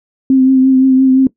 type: tone with vibrato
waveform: sine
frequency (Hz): 262.6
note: C4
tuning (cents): +6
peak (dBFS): -5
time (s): 0.3-1.27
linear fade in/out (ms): 2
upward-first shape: triangle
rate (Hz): 5.8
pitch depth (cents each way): 29
effects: noise-tail reverb RT60 0.1 s tail -19 dB re dry